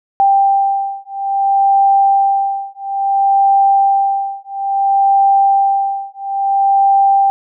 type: beating tone pair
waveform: sine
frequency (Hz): 788 / 788.59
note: G5 / G5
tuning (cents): +9 / +10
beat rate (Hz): 0.59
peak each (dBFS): -13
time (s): 0.2-7.3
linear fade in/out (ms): 0
effects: none